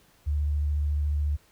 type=tone with vibrato; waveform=sine; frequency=73.6 Hz; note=D2; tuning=4 cents sharp; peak=-23 dBFS; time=0.26-1.37 s; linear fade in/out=20 ms; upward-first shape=triangle; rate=14 Hz; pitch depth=22 cents each way; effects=pink hiss -61 dBFS RMS until 1.51 s